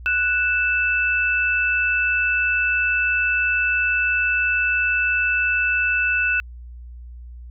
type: tone pair together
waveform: sine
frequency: 1480 / 2637 Hz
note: F#6 / E7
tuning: 0 / 0 cents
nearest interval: minor seventh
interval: 1000 cents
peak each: -20 dBFS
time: 0.06-6.4 s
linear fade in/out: 0 ms
effects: added 60 Hz sine -35 dBFS peak until 7.5 s